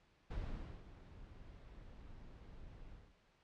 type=noise with ADSR envelope; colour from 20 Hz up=brown; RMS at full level=-41 dBFS; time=0.3-3.17 s; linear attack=11 ms; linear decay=510 ms; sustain=-14 dB; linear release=250 ms; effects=pink hiss -72 dBFS RMS until 3.43 s + low-pass 4000 Hz 12 dB/octave